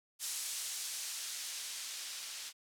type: noise with low-pass filter sweep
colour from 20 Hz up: violet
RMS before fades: -42 dBFS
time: 0.19-2.53 s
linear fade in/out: 50 ms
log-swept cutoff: 7400 to 4300 Hz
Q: 0.73
effects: none